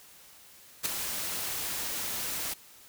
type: noise with ADSR envelope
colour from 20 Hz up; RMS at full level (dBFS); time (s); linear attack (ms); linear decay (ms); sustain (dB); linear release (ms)
white; -26; 0.83-2.54; 28; 4; -8; 10
effects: white hiss -54 dBFS RMS until 2.88 s